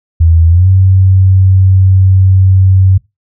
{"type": "tone with pitch glide", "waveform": "sine", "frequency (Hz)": [82.41, 94.66], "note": ["E2", "F#2"], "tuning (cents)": [0, 40], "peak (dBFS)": -3, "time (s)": [0.2, 2.98], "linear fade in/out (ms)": 10, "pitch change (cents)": 240, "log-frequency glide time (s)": [0.48, 0.68], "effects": ["noise-tail reverb RT60 0.2 s tail -21 dB re dry"]}